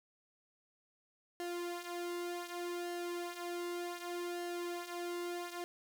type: tone with flanger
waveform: sawtooth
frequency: 349.5 Hz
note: F4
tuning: 1 cent sharp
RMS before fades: -41 dBFS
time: 1.4-5.64 s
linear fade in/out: 0 ms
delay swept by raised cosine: 0.83 to 4.13 ms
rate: 0.66 Hz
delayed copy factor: -0.65
effects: none